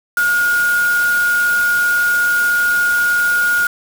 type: tone in noise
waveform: sine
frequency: 1433 Hz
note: F6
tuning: 44 cents sharp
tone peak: -12 dBFS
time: 0.17-3.67 s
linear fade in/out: 2 ms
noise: white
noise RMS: -27 dBFS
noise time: 0.17-3.67 s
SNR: +12 dB
effects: none